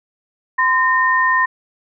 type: tone pair together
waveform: sine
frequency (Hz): 1028 / 1830.5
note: C6 / A#6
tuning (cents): -31 / -32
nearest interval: minor seventh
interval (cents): 999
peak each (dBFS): -15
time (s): 0.58-1.46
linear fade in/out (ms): 10
effects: none